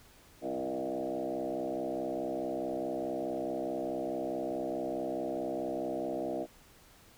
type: tone with frequency modulation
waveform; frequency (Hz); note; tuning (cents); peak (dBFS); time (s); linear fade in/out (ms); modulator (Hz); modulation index
sine; 473.2; A#4; +26; -32; 0.41-6.47; 50; 64.7; 3.5
effects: pink hiss -59 dBFS RMS until 7.17 s